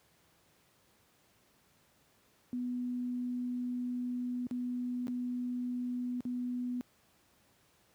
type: tone with dropouts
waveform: sine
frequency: 246.9 Hz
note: B3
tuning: in tune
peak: -33 dBFS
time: 2.53-6.81 s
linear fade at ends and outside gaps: 0 ms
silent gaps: 4.468-4.511 / 5.07-5.081 / 6.206-6.252 s
effects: pink hiss -68 dBFS RMS until 7.94 s + high-pass 80 Hz 12 dB/octave